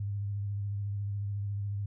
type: tone with vibrato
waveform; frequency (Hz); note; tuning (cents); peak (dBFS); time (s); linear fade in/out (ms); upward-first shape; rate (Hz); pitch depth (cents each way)
sine; 101.1; G#2; -46; -31; 0-1.86; 5; sine; 14; 29
effects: none